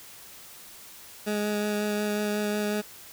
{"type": "tone with vibrato", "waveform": "20% pulse", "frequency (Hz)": 208.9, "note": "G#3", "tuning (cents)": 10, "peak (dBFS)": -21, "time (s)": [1.26, 2.82], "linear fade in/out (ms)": 20, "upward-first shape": "sine", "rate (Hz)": 5.5, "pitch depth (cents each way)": 11, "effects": ["white hiss -47 dBFS RMS until 3.12 s"]}